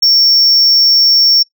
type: tone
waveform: sine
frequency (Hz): 5470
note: F8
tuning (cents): -37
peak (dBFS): -3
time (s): 0.02-1.43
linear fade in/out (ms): 10
effects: noise-tail reverb RT60 0.1 s tail -22 dB re dry + tanh soft clip ceiling -5 dBFS